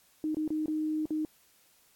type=tone with dropouts; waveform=sine; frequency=309.6 Hz; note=D#4; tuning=9 cents flat; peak=-28 dBFS; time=0.24-1.25 s; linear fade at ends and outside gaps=1 ms; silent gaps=0.346-0.369 / 0.478-0.504 / 0.659-0.681 / 1.056-1.106 s; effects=white hiss -64 dBFS RMS until 1.95 s + AAC 64 kbps